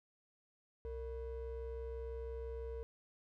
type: ring-modulated tone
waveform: triangle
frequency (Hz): 260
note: C4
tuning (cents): -11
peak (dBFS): -36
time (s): 0.85-2.83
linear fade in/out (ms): 0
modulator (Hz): 197
effects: none